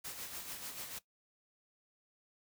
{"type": "noise with tremolo", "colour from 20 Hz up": "white", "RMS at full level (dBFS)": -43, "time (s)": [0.04, 0.99], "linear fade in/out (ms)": 10, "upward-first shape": "sine", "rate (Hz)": 6.8, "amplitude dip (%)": 50, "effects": ["noise-tail reverb RT60 0.1 s tail -17 dB re dry"]}